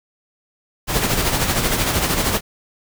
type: noise with tremolo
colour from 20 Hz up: pink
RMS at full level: -17 dBFS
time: 0.87-2.41 s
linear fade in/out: 50 ms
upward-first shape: sine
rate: 13 Hz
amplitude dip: 50%
effects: none